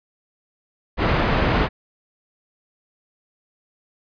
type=low-pass noise; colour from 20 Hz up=pink; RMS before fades=-19 dBFS; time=0.97-1.69 s; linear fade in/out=50 ms; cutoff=2300 Hz; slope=12 dB/octave; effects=resampled to 11025 Hz